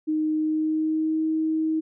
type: tone with pitch glide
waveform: sine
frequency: 310 to 316.5 Hz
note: D#4 to D#4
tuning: -6 to +30 cents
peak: -21 dBFS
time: 0.07-1.81 s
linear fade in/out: 20 ms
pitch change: +36 cents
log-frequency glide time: 0.35-1.24 s
effects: none